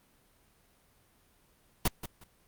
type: noise with echo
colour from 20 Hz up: pink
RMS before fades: -25 dBFS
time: 1.85-1.88 s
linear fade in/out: 5 ms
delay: 180 ms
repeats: 2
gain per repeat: -13 dB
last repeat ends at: 2.24 s
effects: pink hiss -66 dBFS RMS until 2.47 s + Opus 32 kbps